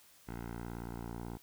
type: tone with low-pass filter sweep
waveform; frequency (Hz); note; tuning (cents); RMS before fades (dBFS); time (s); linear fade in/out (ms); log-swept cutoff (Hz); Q
10% pulse; 58.27; A#1; 0; -43; 0.27-1.38; 20; 1800 to 970; 1.2
effects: white hiss -62 dBFS RMS until 1.42 s